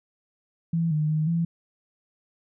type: tone with pitch steps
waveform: sine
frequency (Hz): 166.1 / 152.6 / 155 / 167.6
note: E3 / D#3 / D#3 / E3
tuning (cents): +13 / -33 / -6 / +29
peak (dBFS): -21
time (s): 0.73-1.45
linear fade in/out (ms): 5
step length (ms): 180
effects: none